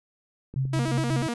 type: click train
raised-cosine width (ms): 3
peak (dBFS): -27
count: 7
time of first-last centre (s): 0.54-1.219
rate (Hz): 8.84
type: tone with tremolo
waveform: sine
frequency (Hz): 133.4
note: C3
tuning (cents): +34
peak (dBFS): -22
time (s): 0.56-1.27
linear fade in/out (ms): 2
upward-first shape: sine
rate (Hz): 5.5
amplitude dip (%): 50
type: tone with vibrato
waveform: sawtooth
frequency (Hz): 276.7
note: C#4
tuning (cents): -3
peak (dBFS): -23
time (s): 0.73-1.34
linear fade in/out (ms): 5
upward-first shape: square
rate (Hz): 8.1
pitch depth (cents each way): 270
effects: resampled to 24000 Hz